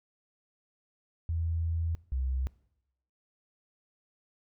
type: tone pair in turn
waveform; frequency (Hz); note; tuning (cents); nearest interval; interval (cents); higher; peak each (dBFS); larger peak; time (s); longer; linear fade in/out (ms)
sine; 82.7 / 65.13; E2 / C2; +6 / -7; major third; 413; first; -28; neither; 1.29-1.95 / 2.12-2.47; first; 0
effects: noise-tail reverb RT60 0.8 s tail -21 dB re dry